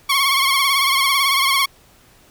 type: tone with vibrato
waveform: 15% pulse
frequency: 1094 Hz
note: C#6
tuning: 23 cents flat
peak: -8 dBFS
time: 0.09-1.66 s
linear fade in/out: 10 ms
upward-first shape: sine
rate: 18 Hz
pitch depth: 64 cents each way
effects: pink hiss -51 dBFS RMS until 2.3 s